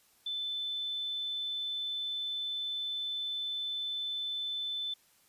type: tone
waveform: sine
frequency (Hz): 3520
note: A7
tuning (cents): 0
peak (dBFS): -33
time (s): 0.26-4.94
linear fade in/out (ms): 5
effects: white hiss -66 dBFS RMS until 5.28 s + resampled to 32000 Hz